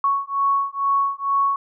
sine beating tone pair, 1108.7 / 1110.9 Hz, C#6 / C#6, 0 / +3 cents, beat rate 2.2 Hz, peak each -21 dBFS, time 0.04-1.56 s, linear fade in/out 2 ms, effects none

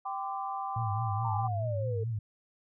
sine chord, G suspended fourth, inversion none, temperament equal with one note detuned, 784 / 1020.2 / 1174.7 Hz, G5 / C6 / D6, 0 / -44 / 0 cents, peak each -35 / -39 / -38 dBFS, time 0.05-1.48 s, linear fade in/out 10 ms
sine tone with vibrato, 109.1 Hz, A2, 14 cents flat, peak -30 dBFS, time 0.76-2.19 s, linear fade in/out 5 ms, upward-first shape triangle, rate 4.7 Hz, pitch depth 150 cents each way
sine exponential sweep, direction down, 932.3 to 440 Hz, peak -34 dBFS, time 1.24-2.04 s, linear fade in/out 10 ms
effects none

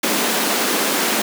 pink high-pass noise, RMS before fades -19 dBFS, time 0.03-1.22 s, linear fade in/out 5 ms, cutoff 200 Hz, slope 48 dB/octave, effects none

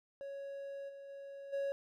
triangle tone with level steps, 555 Hz, C#5, 2 cents sharp, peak -40 / -46 / -44 / -32 dBFS, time 0.21-1.72 s, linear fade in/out 0 ms, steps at 0.88 / 1.08 / 1.52 s, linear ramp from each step 20 ms, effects none

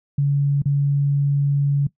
sine tone with dropouts, 141.7 Hz, C#3, 38 cents sharp, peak -15 dBFS, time 0.18-1.87 s, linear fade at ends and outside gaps 5 ms, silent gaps 0.62-0.656 s, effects noise-tail reverb RT60 0.1 s tail -19 dB re dry

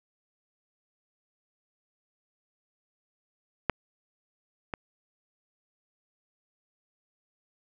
clicks, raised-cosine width 0.5 ms, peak -8 / -17 dBFS, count 2, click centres 3.697 / 4.738 s, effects none

